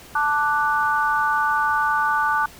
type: chord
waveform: sine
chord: D major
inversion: second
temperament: equal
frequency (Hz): 880 / 1174.7 / 1480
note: A5 / D6 / F#6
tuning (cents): 0 / 0 / 0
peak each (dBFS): -22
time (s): 0.15-2.46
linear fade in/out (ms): 5
effects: pink hiss -44 dBFS RMS until 2.59 s